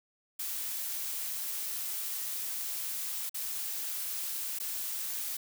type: noise with dropouts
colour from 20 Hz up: blue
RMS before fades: -36 dBFS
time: 0.39-5.37 s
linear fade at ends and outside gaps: 5 ms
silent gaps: 3.295-3.343 / 4.588-4.599 s
effects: none